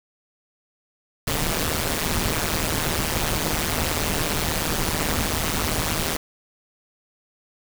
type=noise with amplitude modulation; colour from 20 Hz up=pink; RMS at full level=-20 dBFS; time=1.27-6.17 s; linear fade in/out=5 ms; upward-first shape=sine; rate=157 Hz; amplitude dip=95%; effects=none